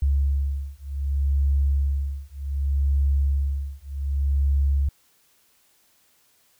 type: beating tone pair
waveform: sine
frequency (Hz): 69.3 / 69.96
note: C#2 / C#2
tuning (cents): 0 / +17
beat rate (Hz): 0.66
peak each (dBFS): -23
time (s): 0.02-4.89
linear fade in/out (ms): 5
effects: white hiss -62 dBFS RMS until 6.59 s